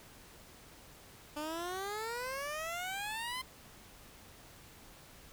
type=exponential sweep; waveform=15% pulse; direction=up; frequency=293.7 to 1044 Hz; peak=-31 dBFS; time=1.36-3.42 s; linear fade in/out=10 ms; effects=pink hiss -56 dBFS RMS until 5.32 s